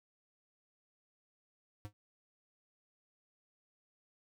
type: tone with exponential decay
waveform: square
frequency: 103.83 Hz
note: G#2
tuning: in tune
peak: -38 dBFS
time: 1.85-1.93 s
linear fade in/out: 0 ms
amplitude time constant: 16 ms
effects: none